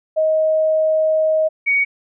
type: tone pair in turn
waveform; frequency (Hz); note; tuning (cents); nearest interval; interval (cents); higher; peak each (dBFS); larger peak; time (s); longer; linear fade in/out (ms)
sine; 629 / 2242; D#5 / C#7; +19 / +19; octave + minor seventh; 2200; second; -13; neither; 0.16-1.49 / 1.66-1.85; first; 20
effects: none